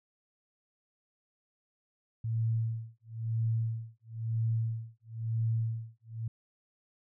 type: tone with tremolo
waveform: sine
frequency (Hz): 113.2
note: A2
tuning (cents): +50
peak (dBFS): -26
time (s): 2.24-6.28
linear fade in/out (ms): 5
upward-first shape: sine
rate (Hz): 1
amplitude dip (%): 100
effects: none